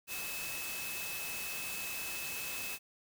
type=tone in noise; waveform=sine; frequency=2595 Hz; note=E7; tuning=28 cents flat; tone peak=-42 dBFS; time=0.07-2.79 s; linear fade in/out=50 ms; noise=white; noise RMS=-41 dBFS; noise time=0.07-2.79 s; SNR=-4 dB; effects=none